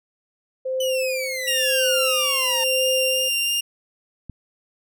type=tone with tremolo; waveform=sine; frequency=520 Hz; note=C5; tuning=11 cents flat; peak=-20 dBFS; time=0.65-3.29 s; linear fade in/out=10 ms; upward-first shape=sine; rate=1 Hz; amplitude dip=70%
type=exponential sweep; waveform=sawtooth; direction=down; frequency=3021 to 900 Hz; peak=-23 dBFS; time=0.8-2.64 s; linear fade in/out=5 ms
type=tone with vibrato; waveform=sawtooth; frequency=2794 Hz; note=F7; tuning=in tune; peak=-17 dBFS; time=1.47-3.61 s; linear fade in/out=10 ms; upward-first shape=sine; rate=3 Hz; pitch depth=9 cents each way
type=click; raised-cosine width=5 ms; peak=-23 dBFS; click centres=4.297 s
effects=none